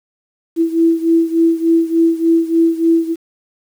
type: beating tone pair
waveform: sine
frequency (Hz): 329.6 / 333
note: E4 / E4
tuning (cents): 0 / +18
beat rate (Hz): 3.4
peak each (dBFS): -12 / -15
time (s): 0.56-3.16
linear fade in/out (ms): 50
effects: 7-bit